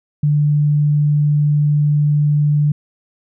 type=tone; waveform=sine; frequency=147.8 Hz; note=D3; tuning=11 cents sharp; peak=-11 dBFS; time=0.23-2.72 s; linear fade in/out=5 ms; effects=none